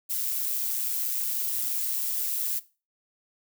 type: noise with amplitude modulation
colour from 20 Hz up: violet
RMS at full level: -27 dBFS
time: 0.09-2.6 s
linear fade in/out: 20 ms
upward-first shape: sine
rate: 126 Hz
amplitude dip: 40%
effects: noise-tail reverb RT60 0.3 s tail -17 dB re dry